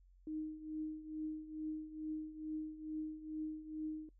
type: tone with tremolo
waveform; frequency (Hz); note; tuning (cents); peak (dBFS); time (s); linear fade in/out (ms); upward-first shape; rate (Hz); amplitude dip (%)
sine; 310.3; D#4; -5; -37; 0.27-4.09; 2; triangle; 2.3; 80
effects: noise-tail reverb RT60 0.1 s tail -23 dB re dry + added 45 Hz sine -62 dBFS peak until 4.19 s